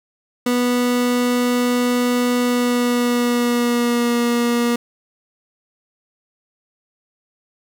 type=tone with pitch glide; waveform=30% pulse; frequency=245.3 to 238.2 Hz; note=B3 to A#3; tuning=-12 to +38 cents; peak=-13 dBFS; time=0.46-4.76 s; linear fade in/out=5 ms; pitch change=-50 cents; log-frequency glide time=2.4-4.16 s; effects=none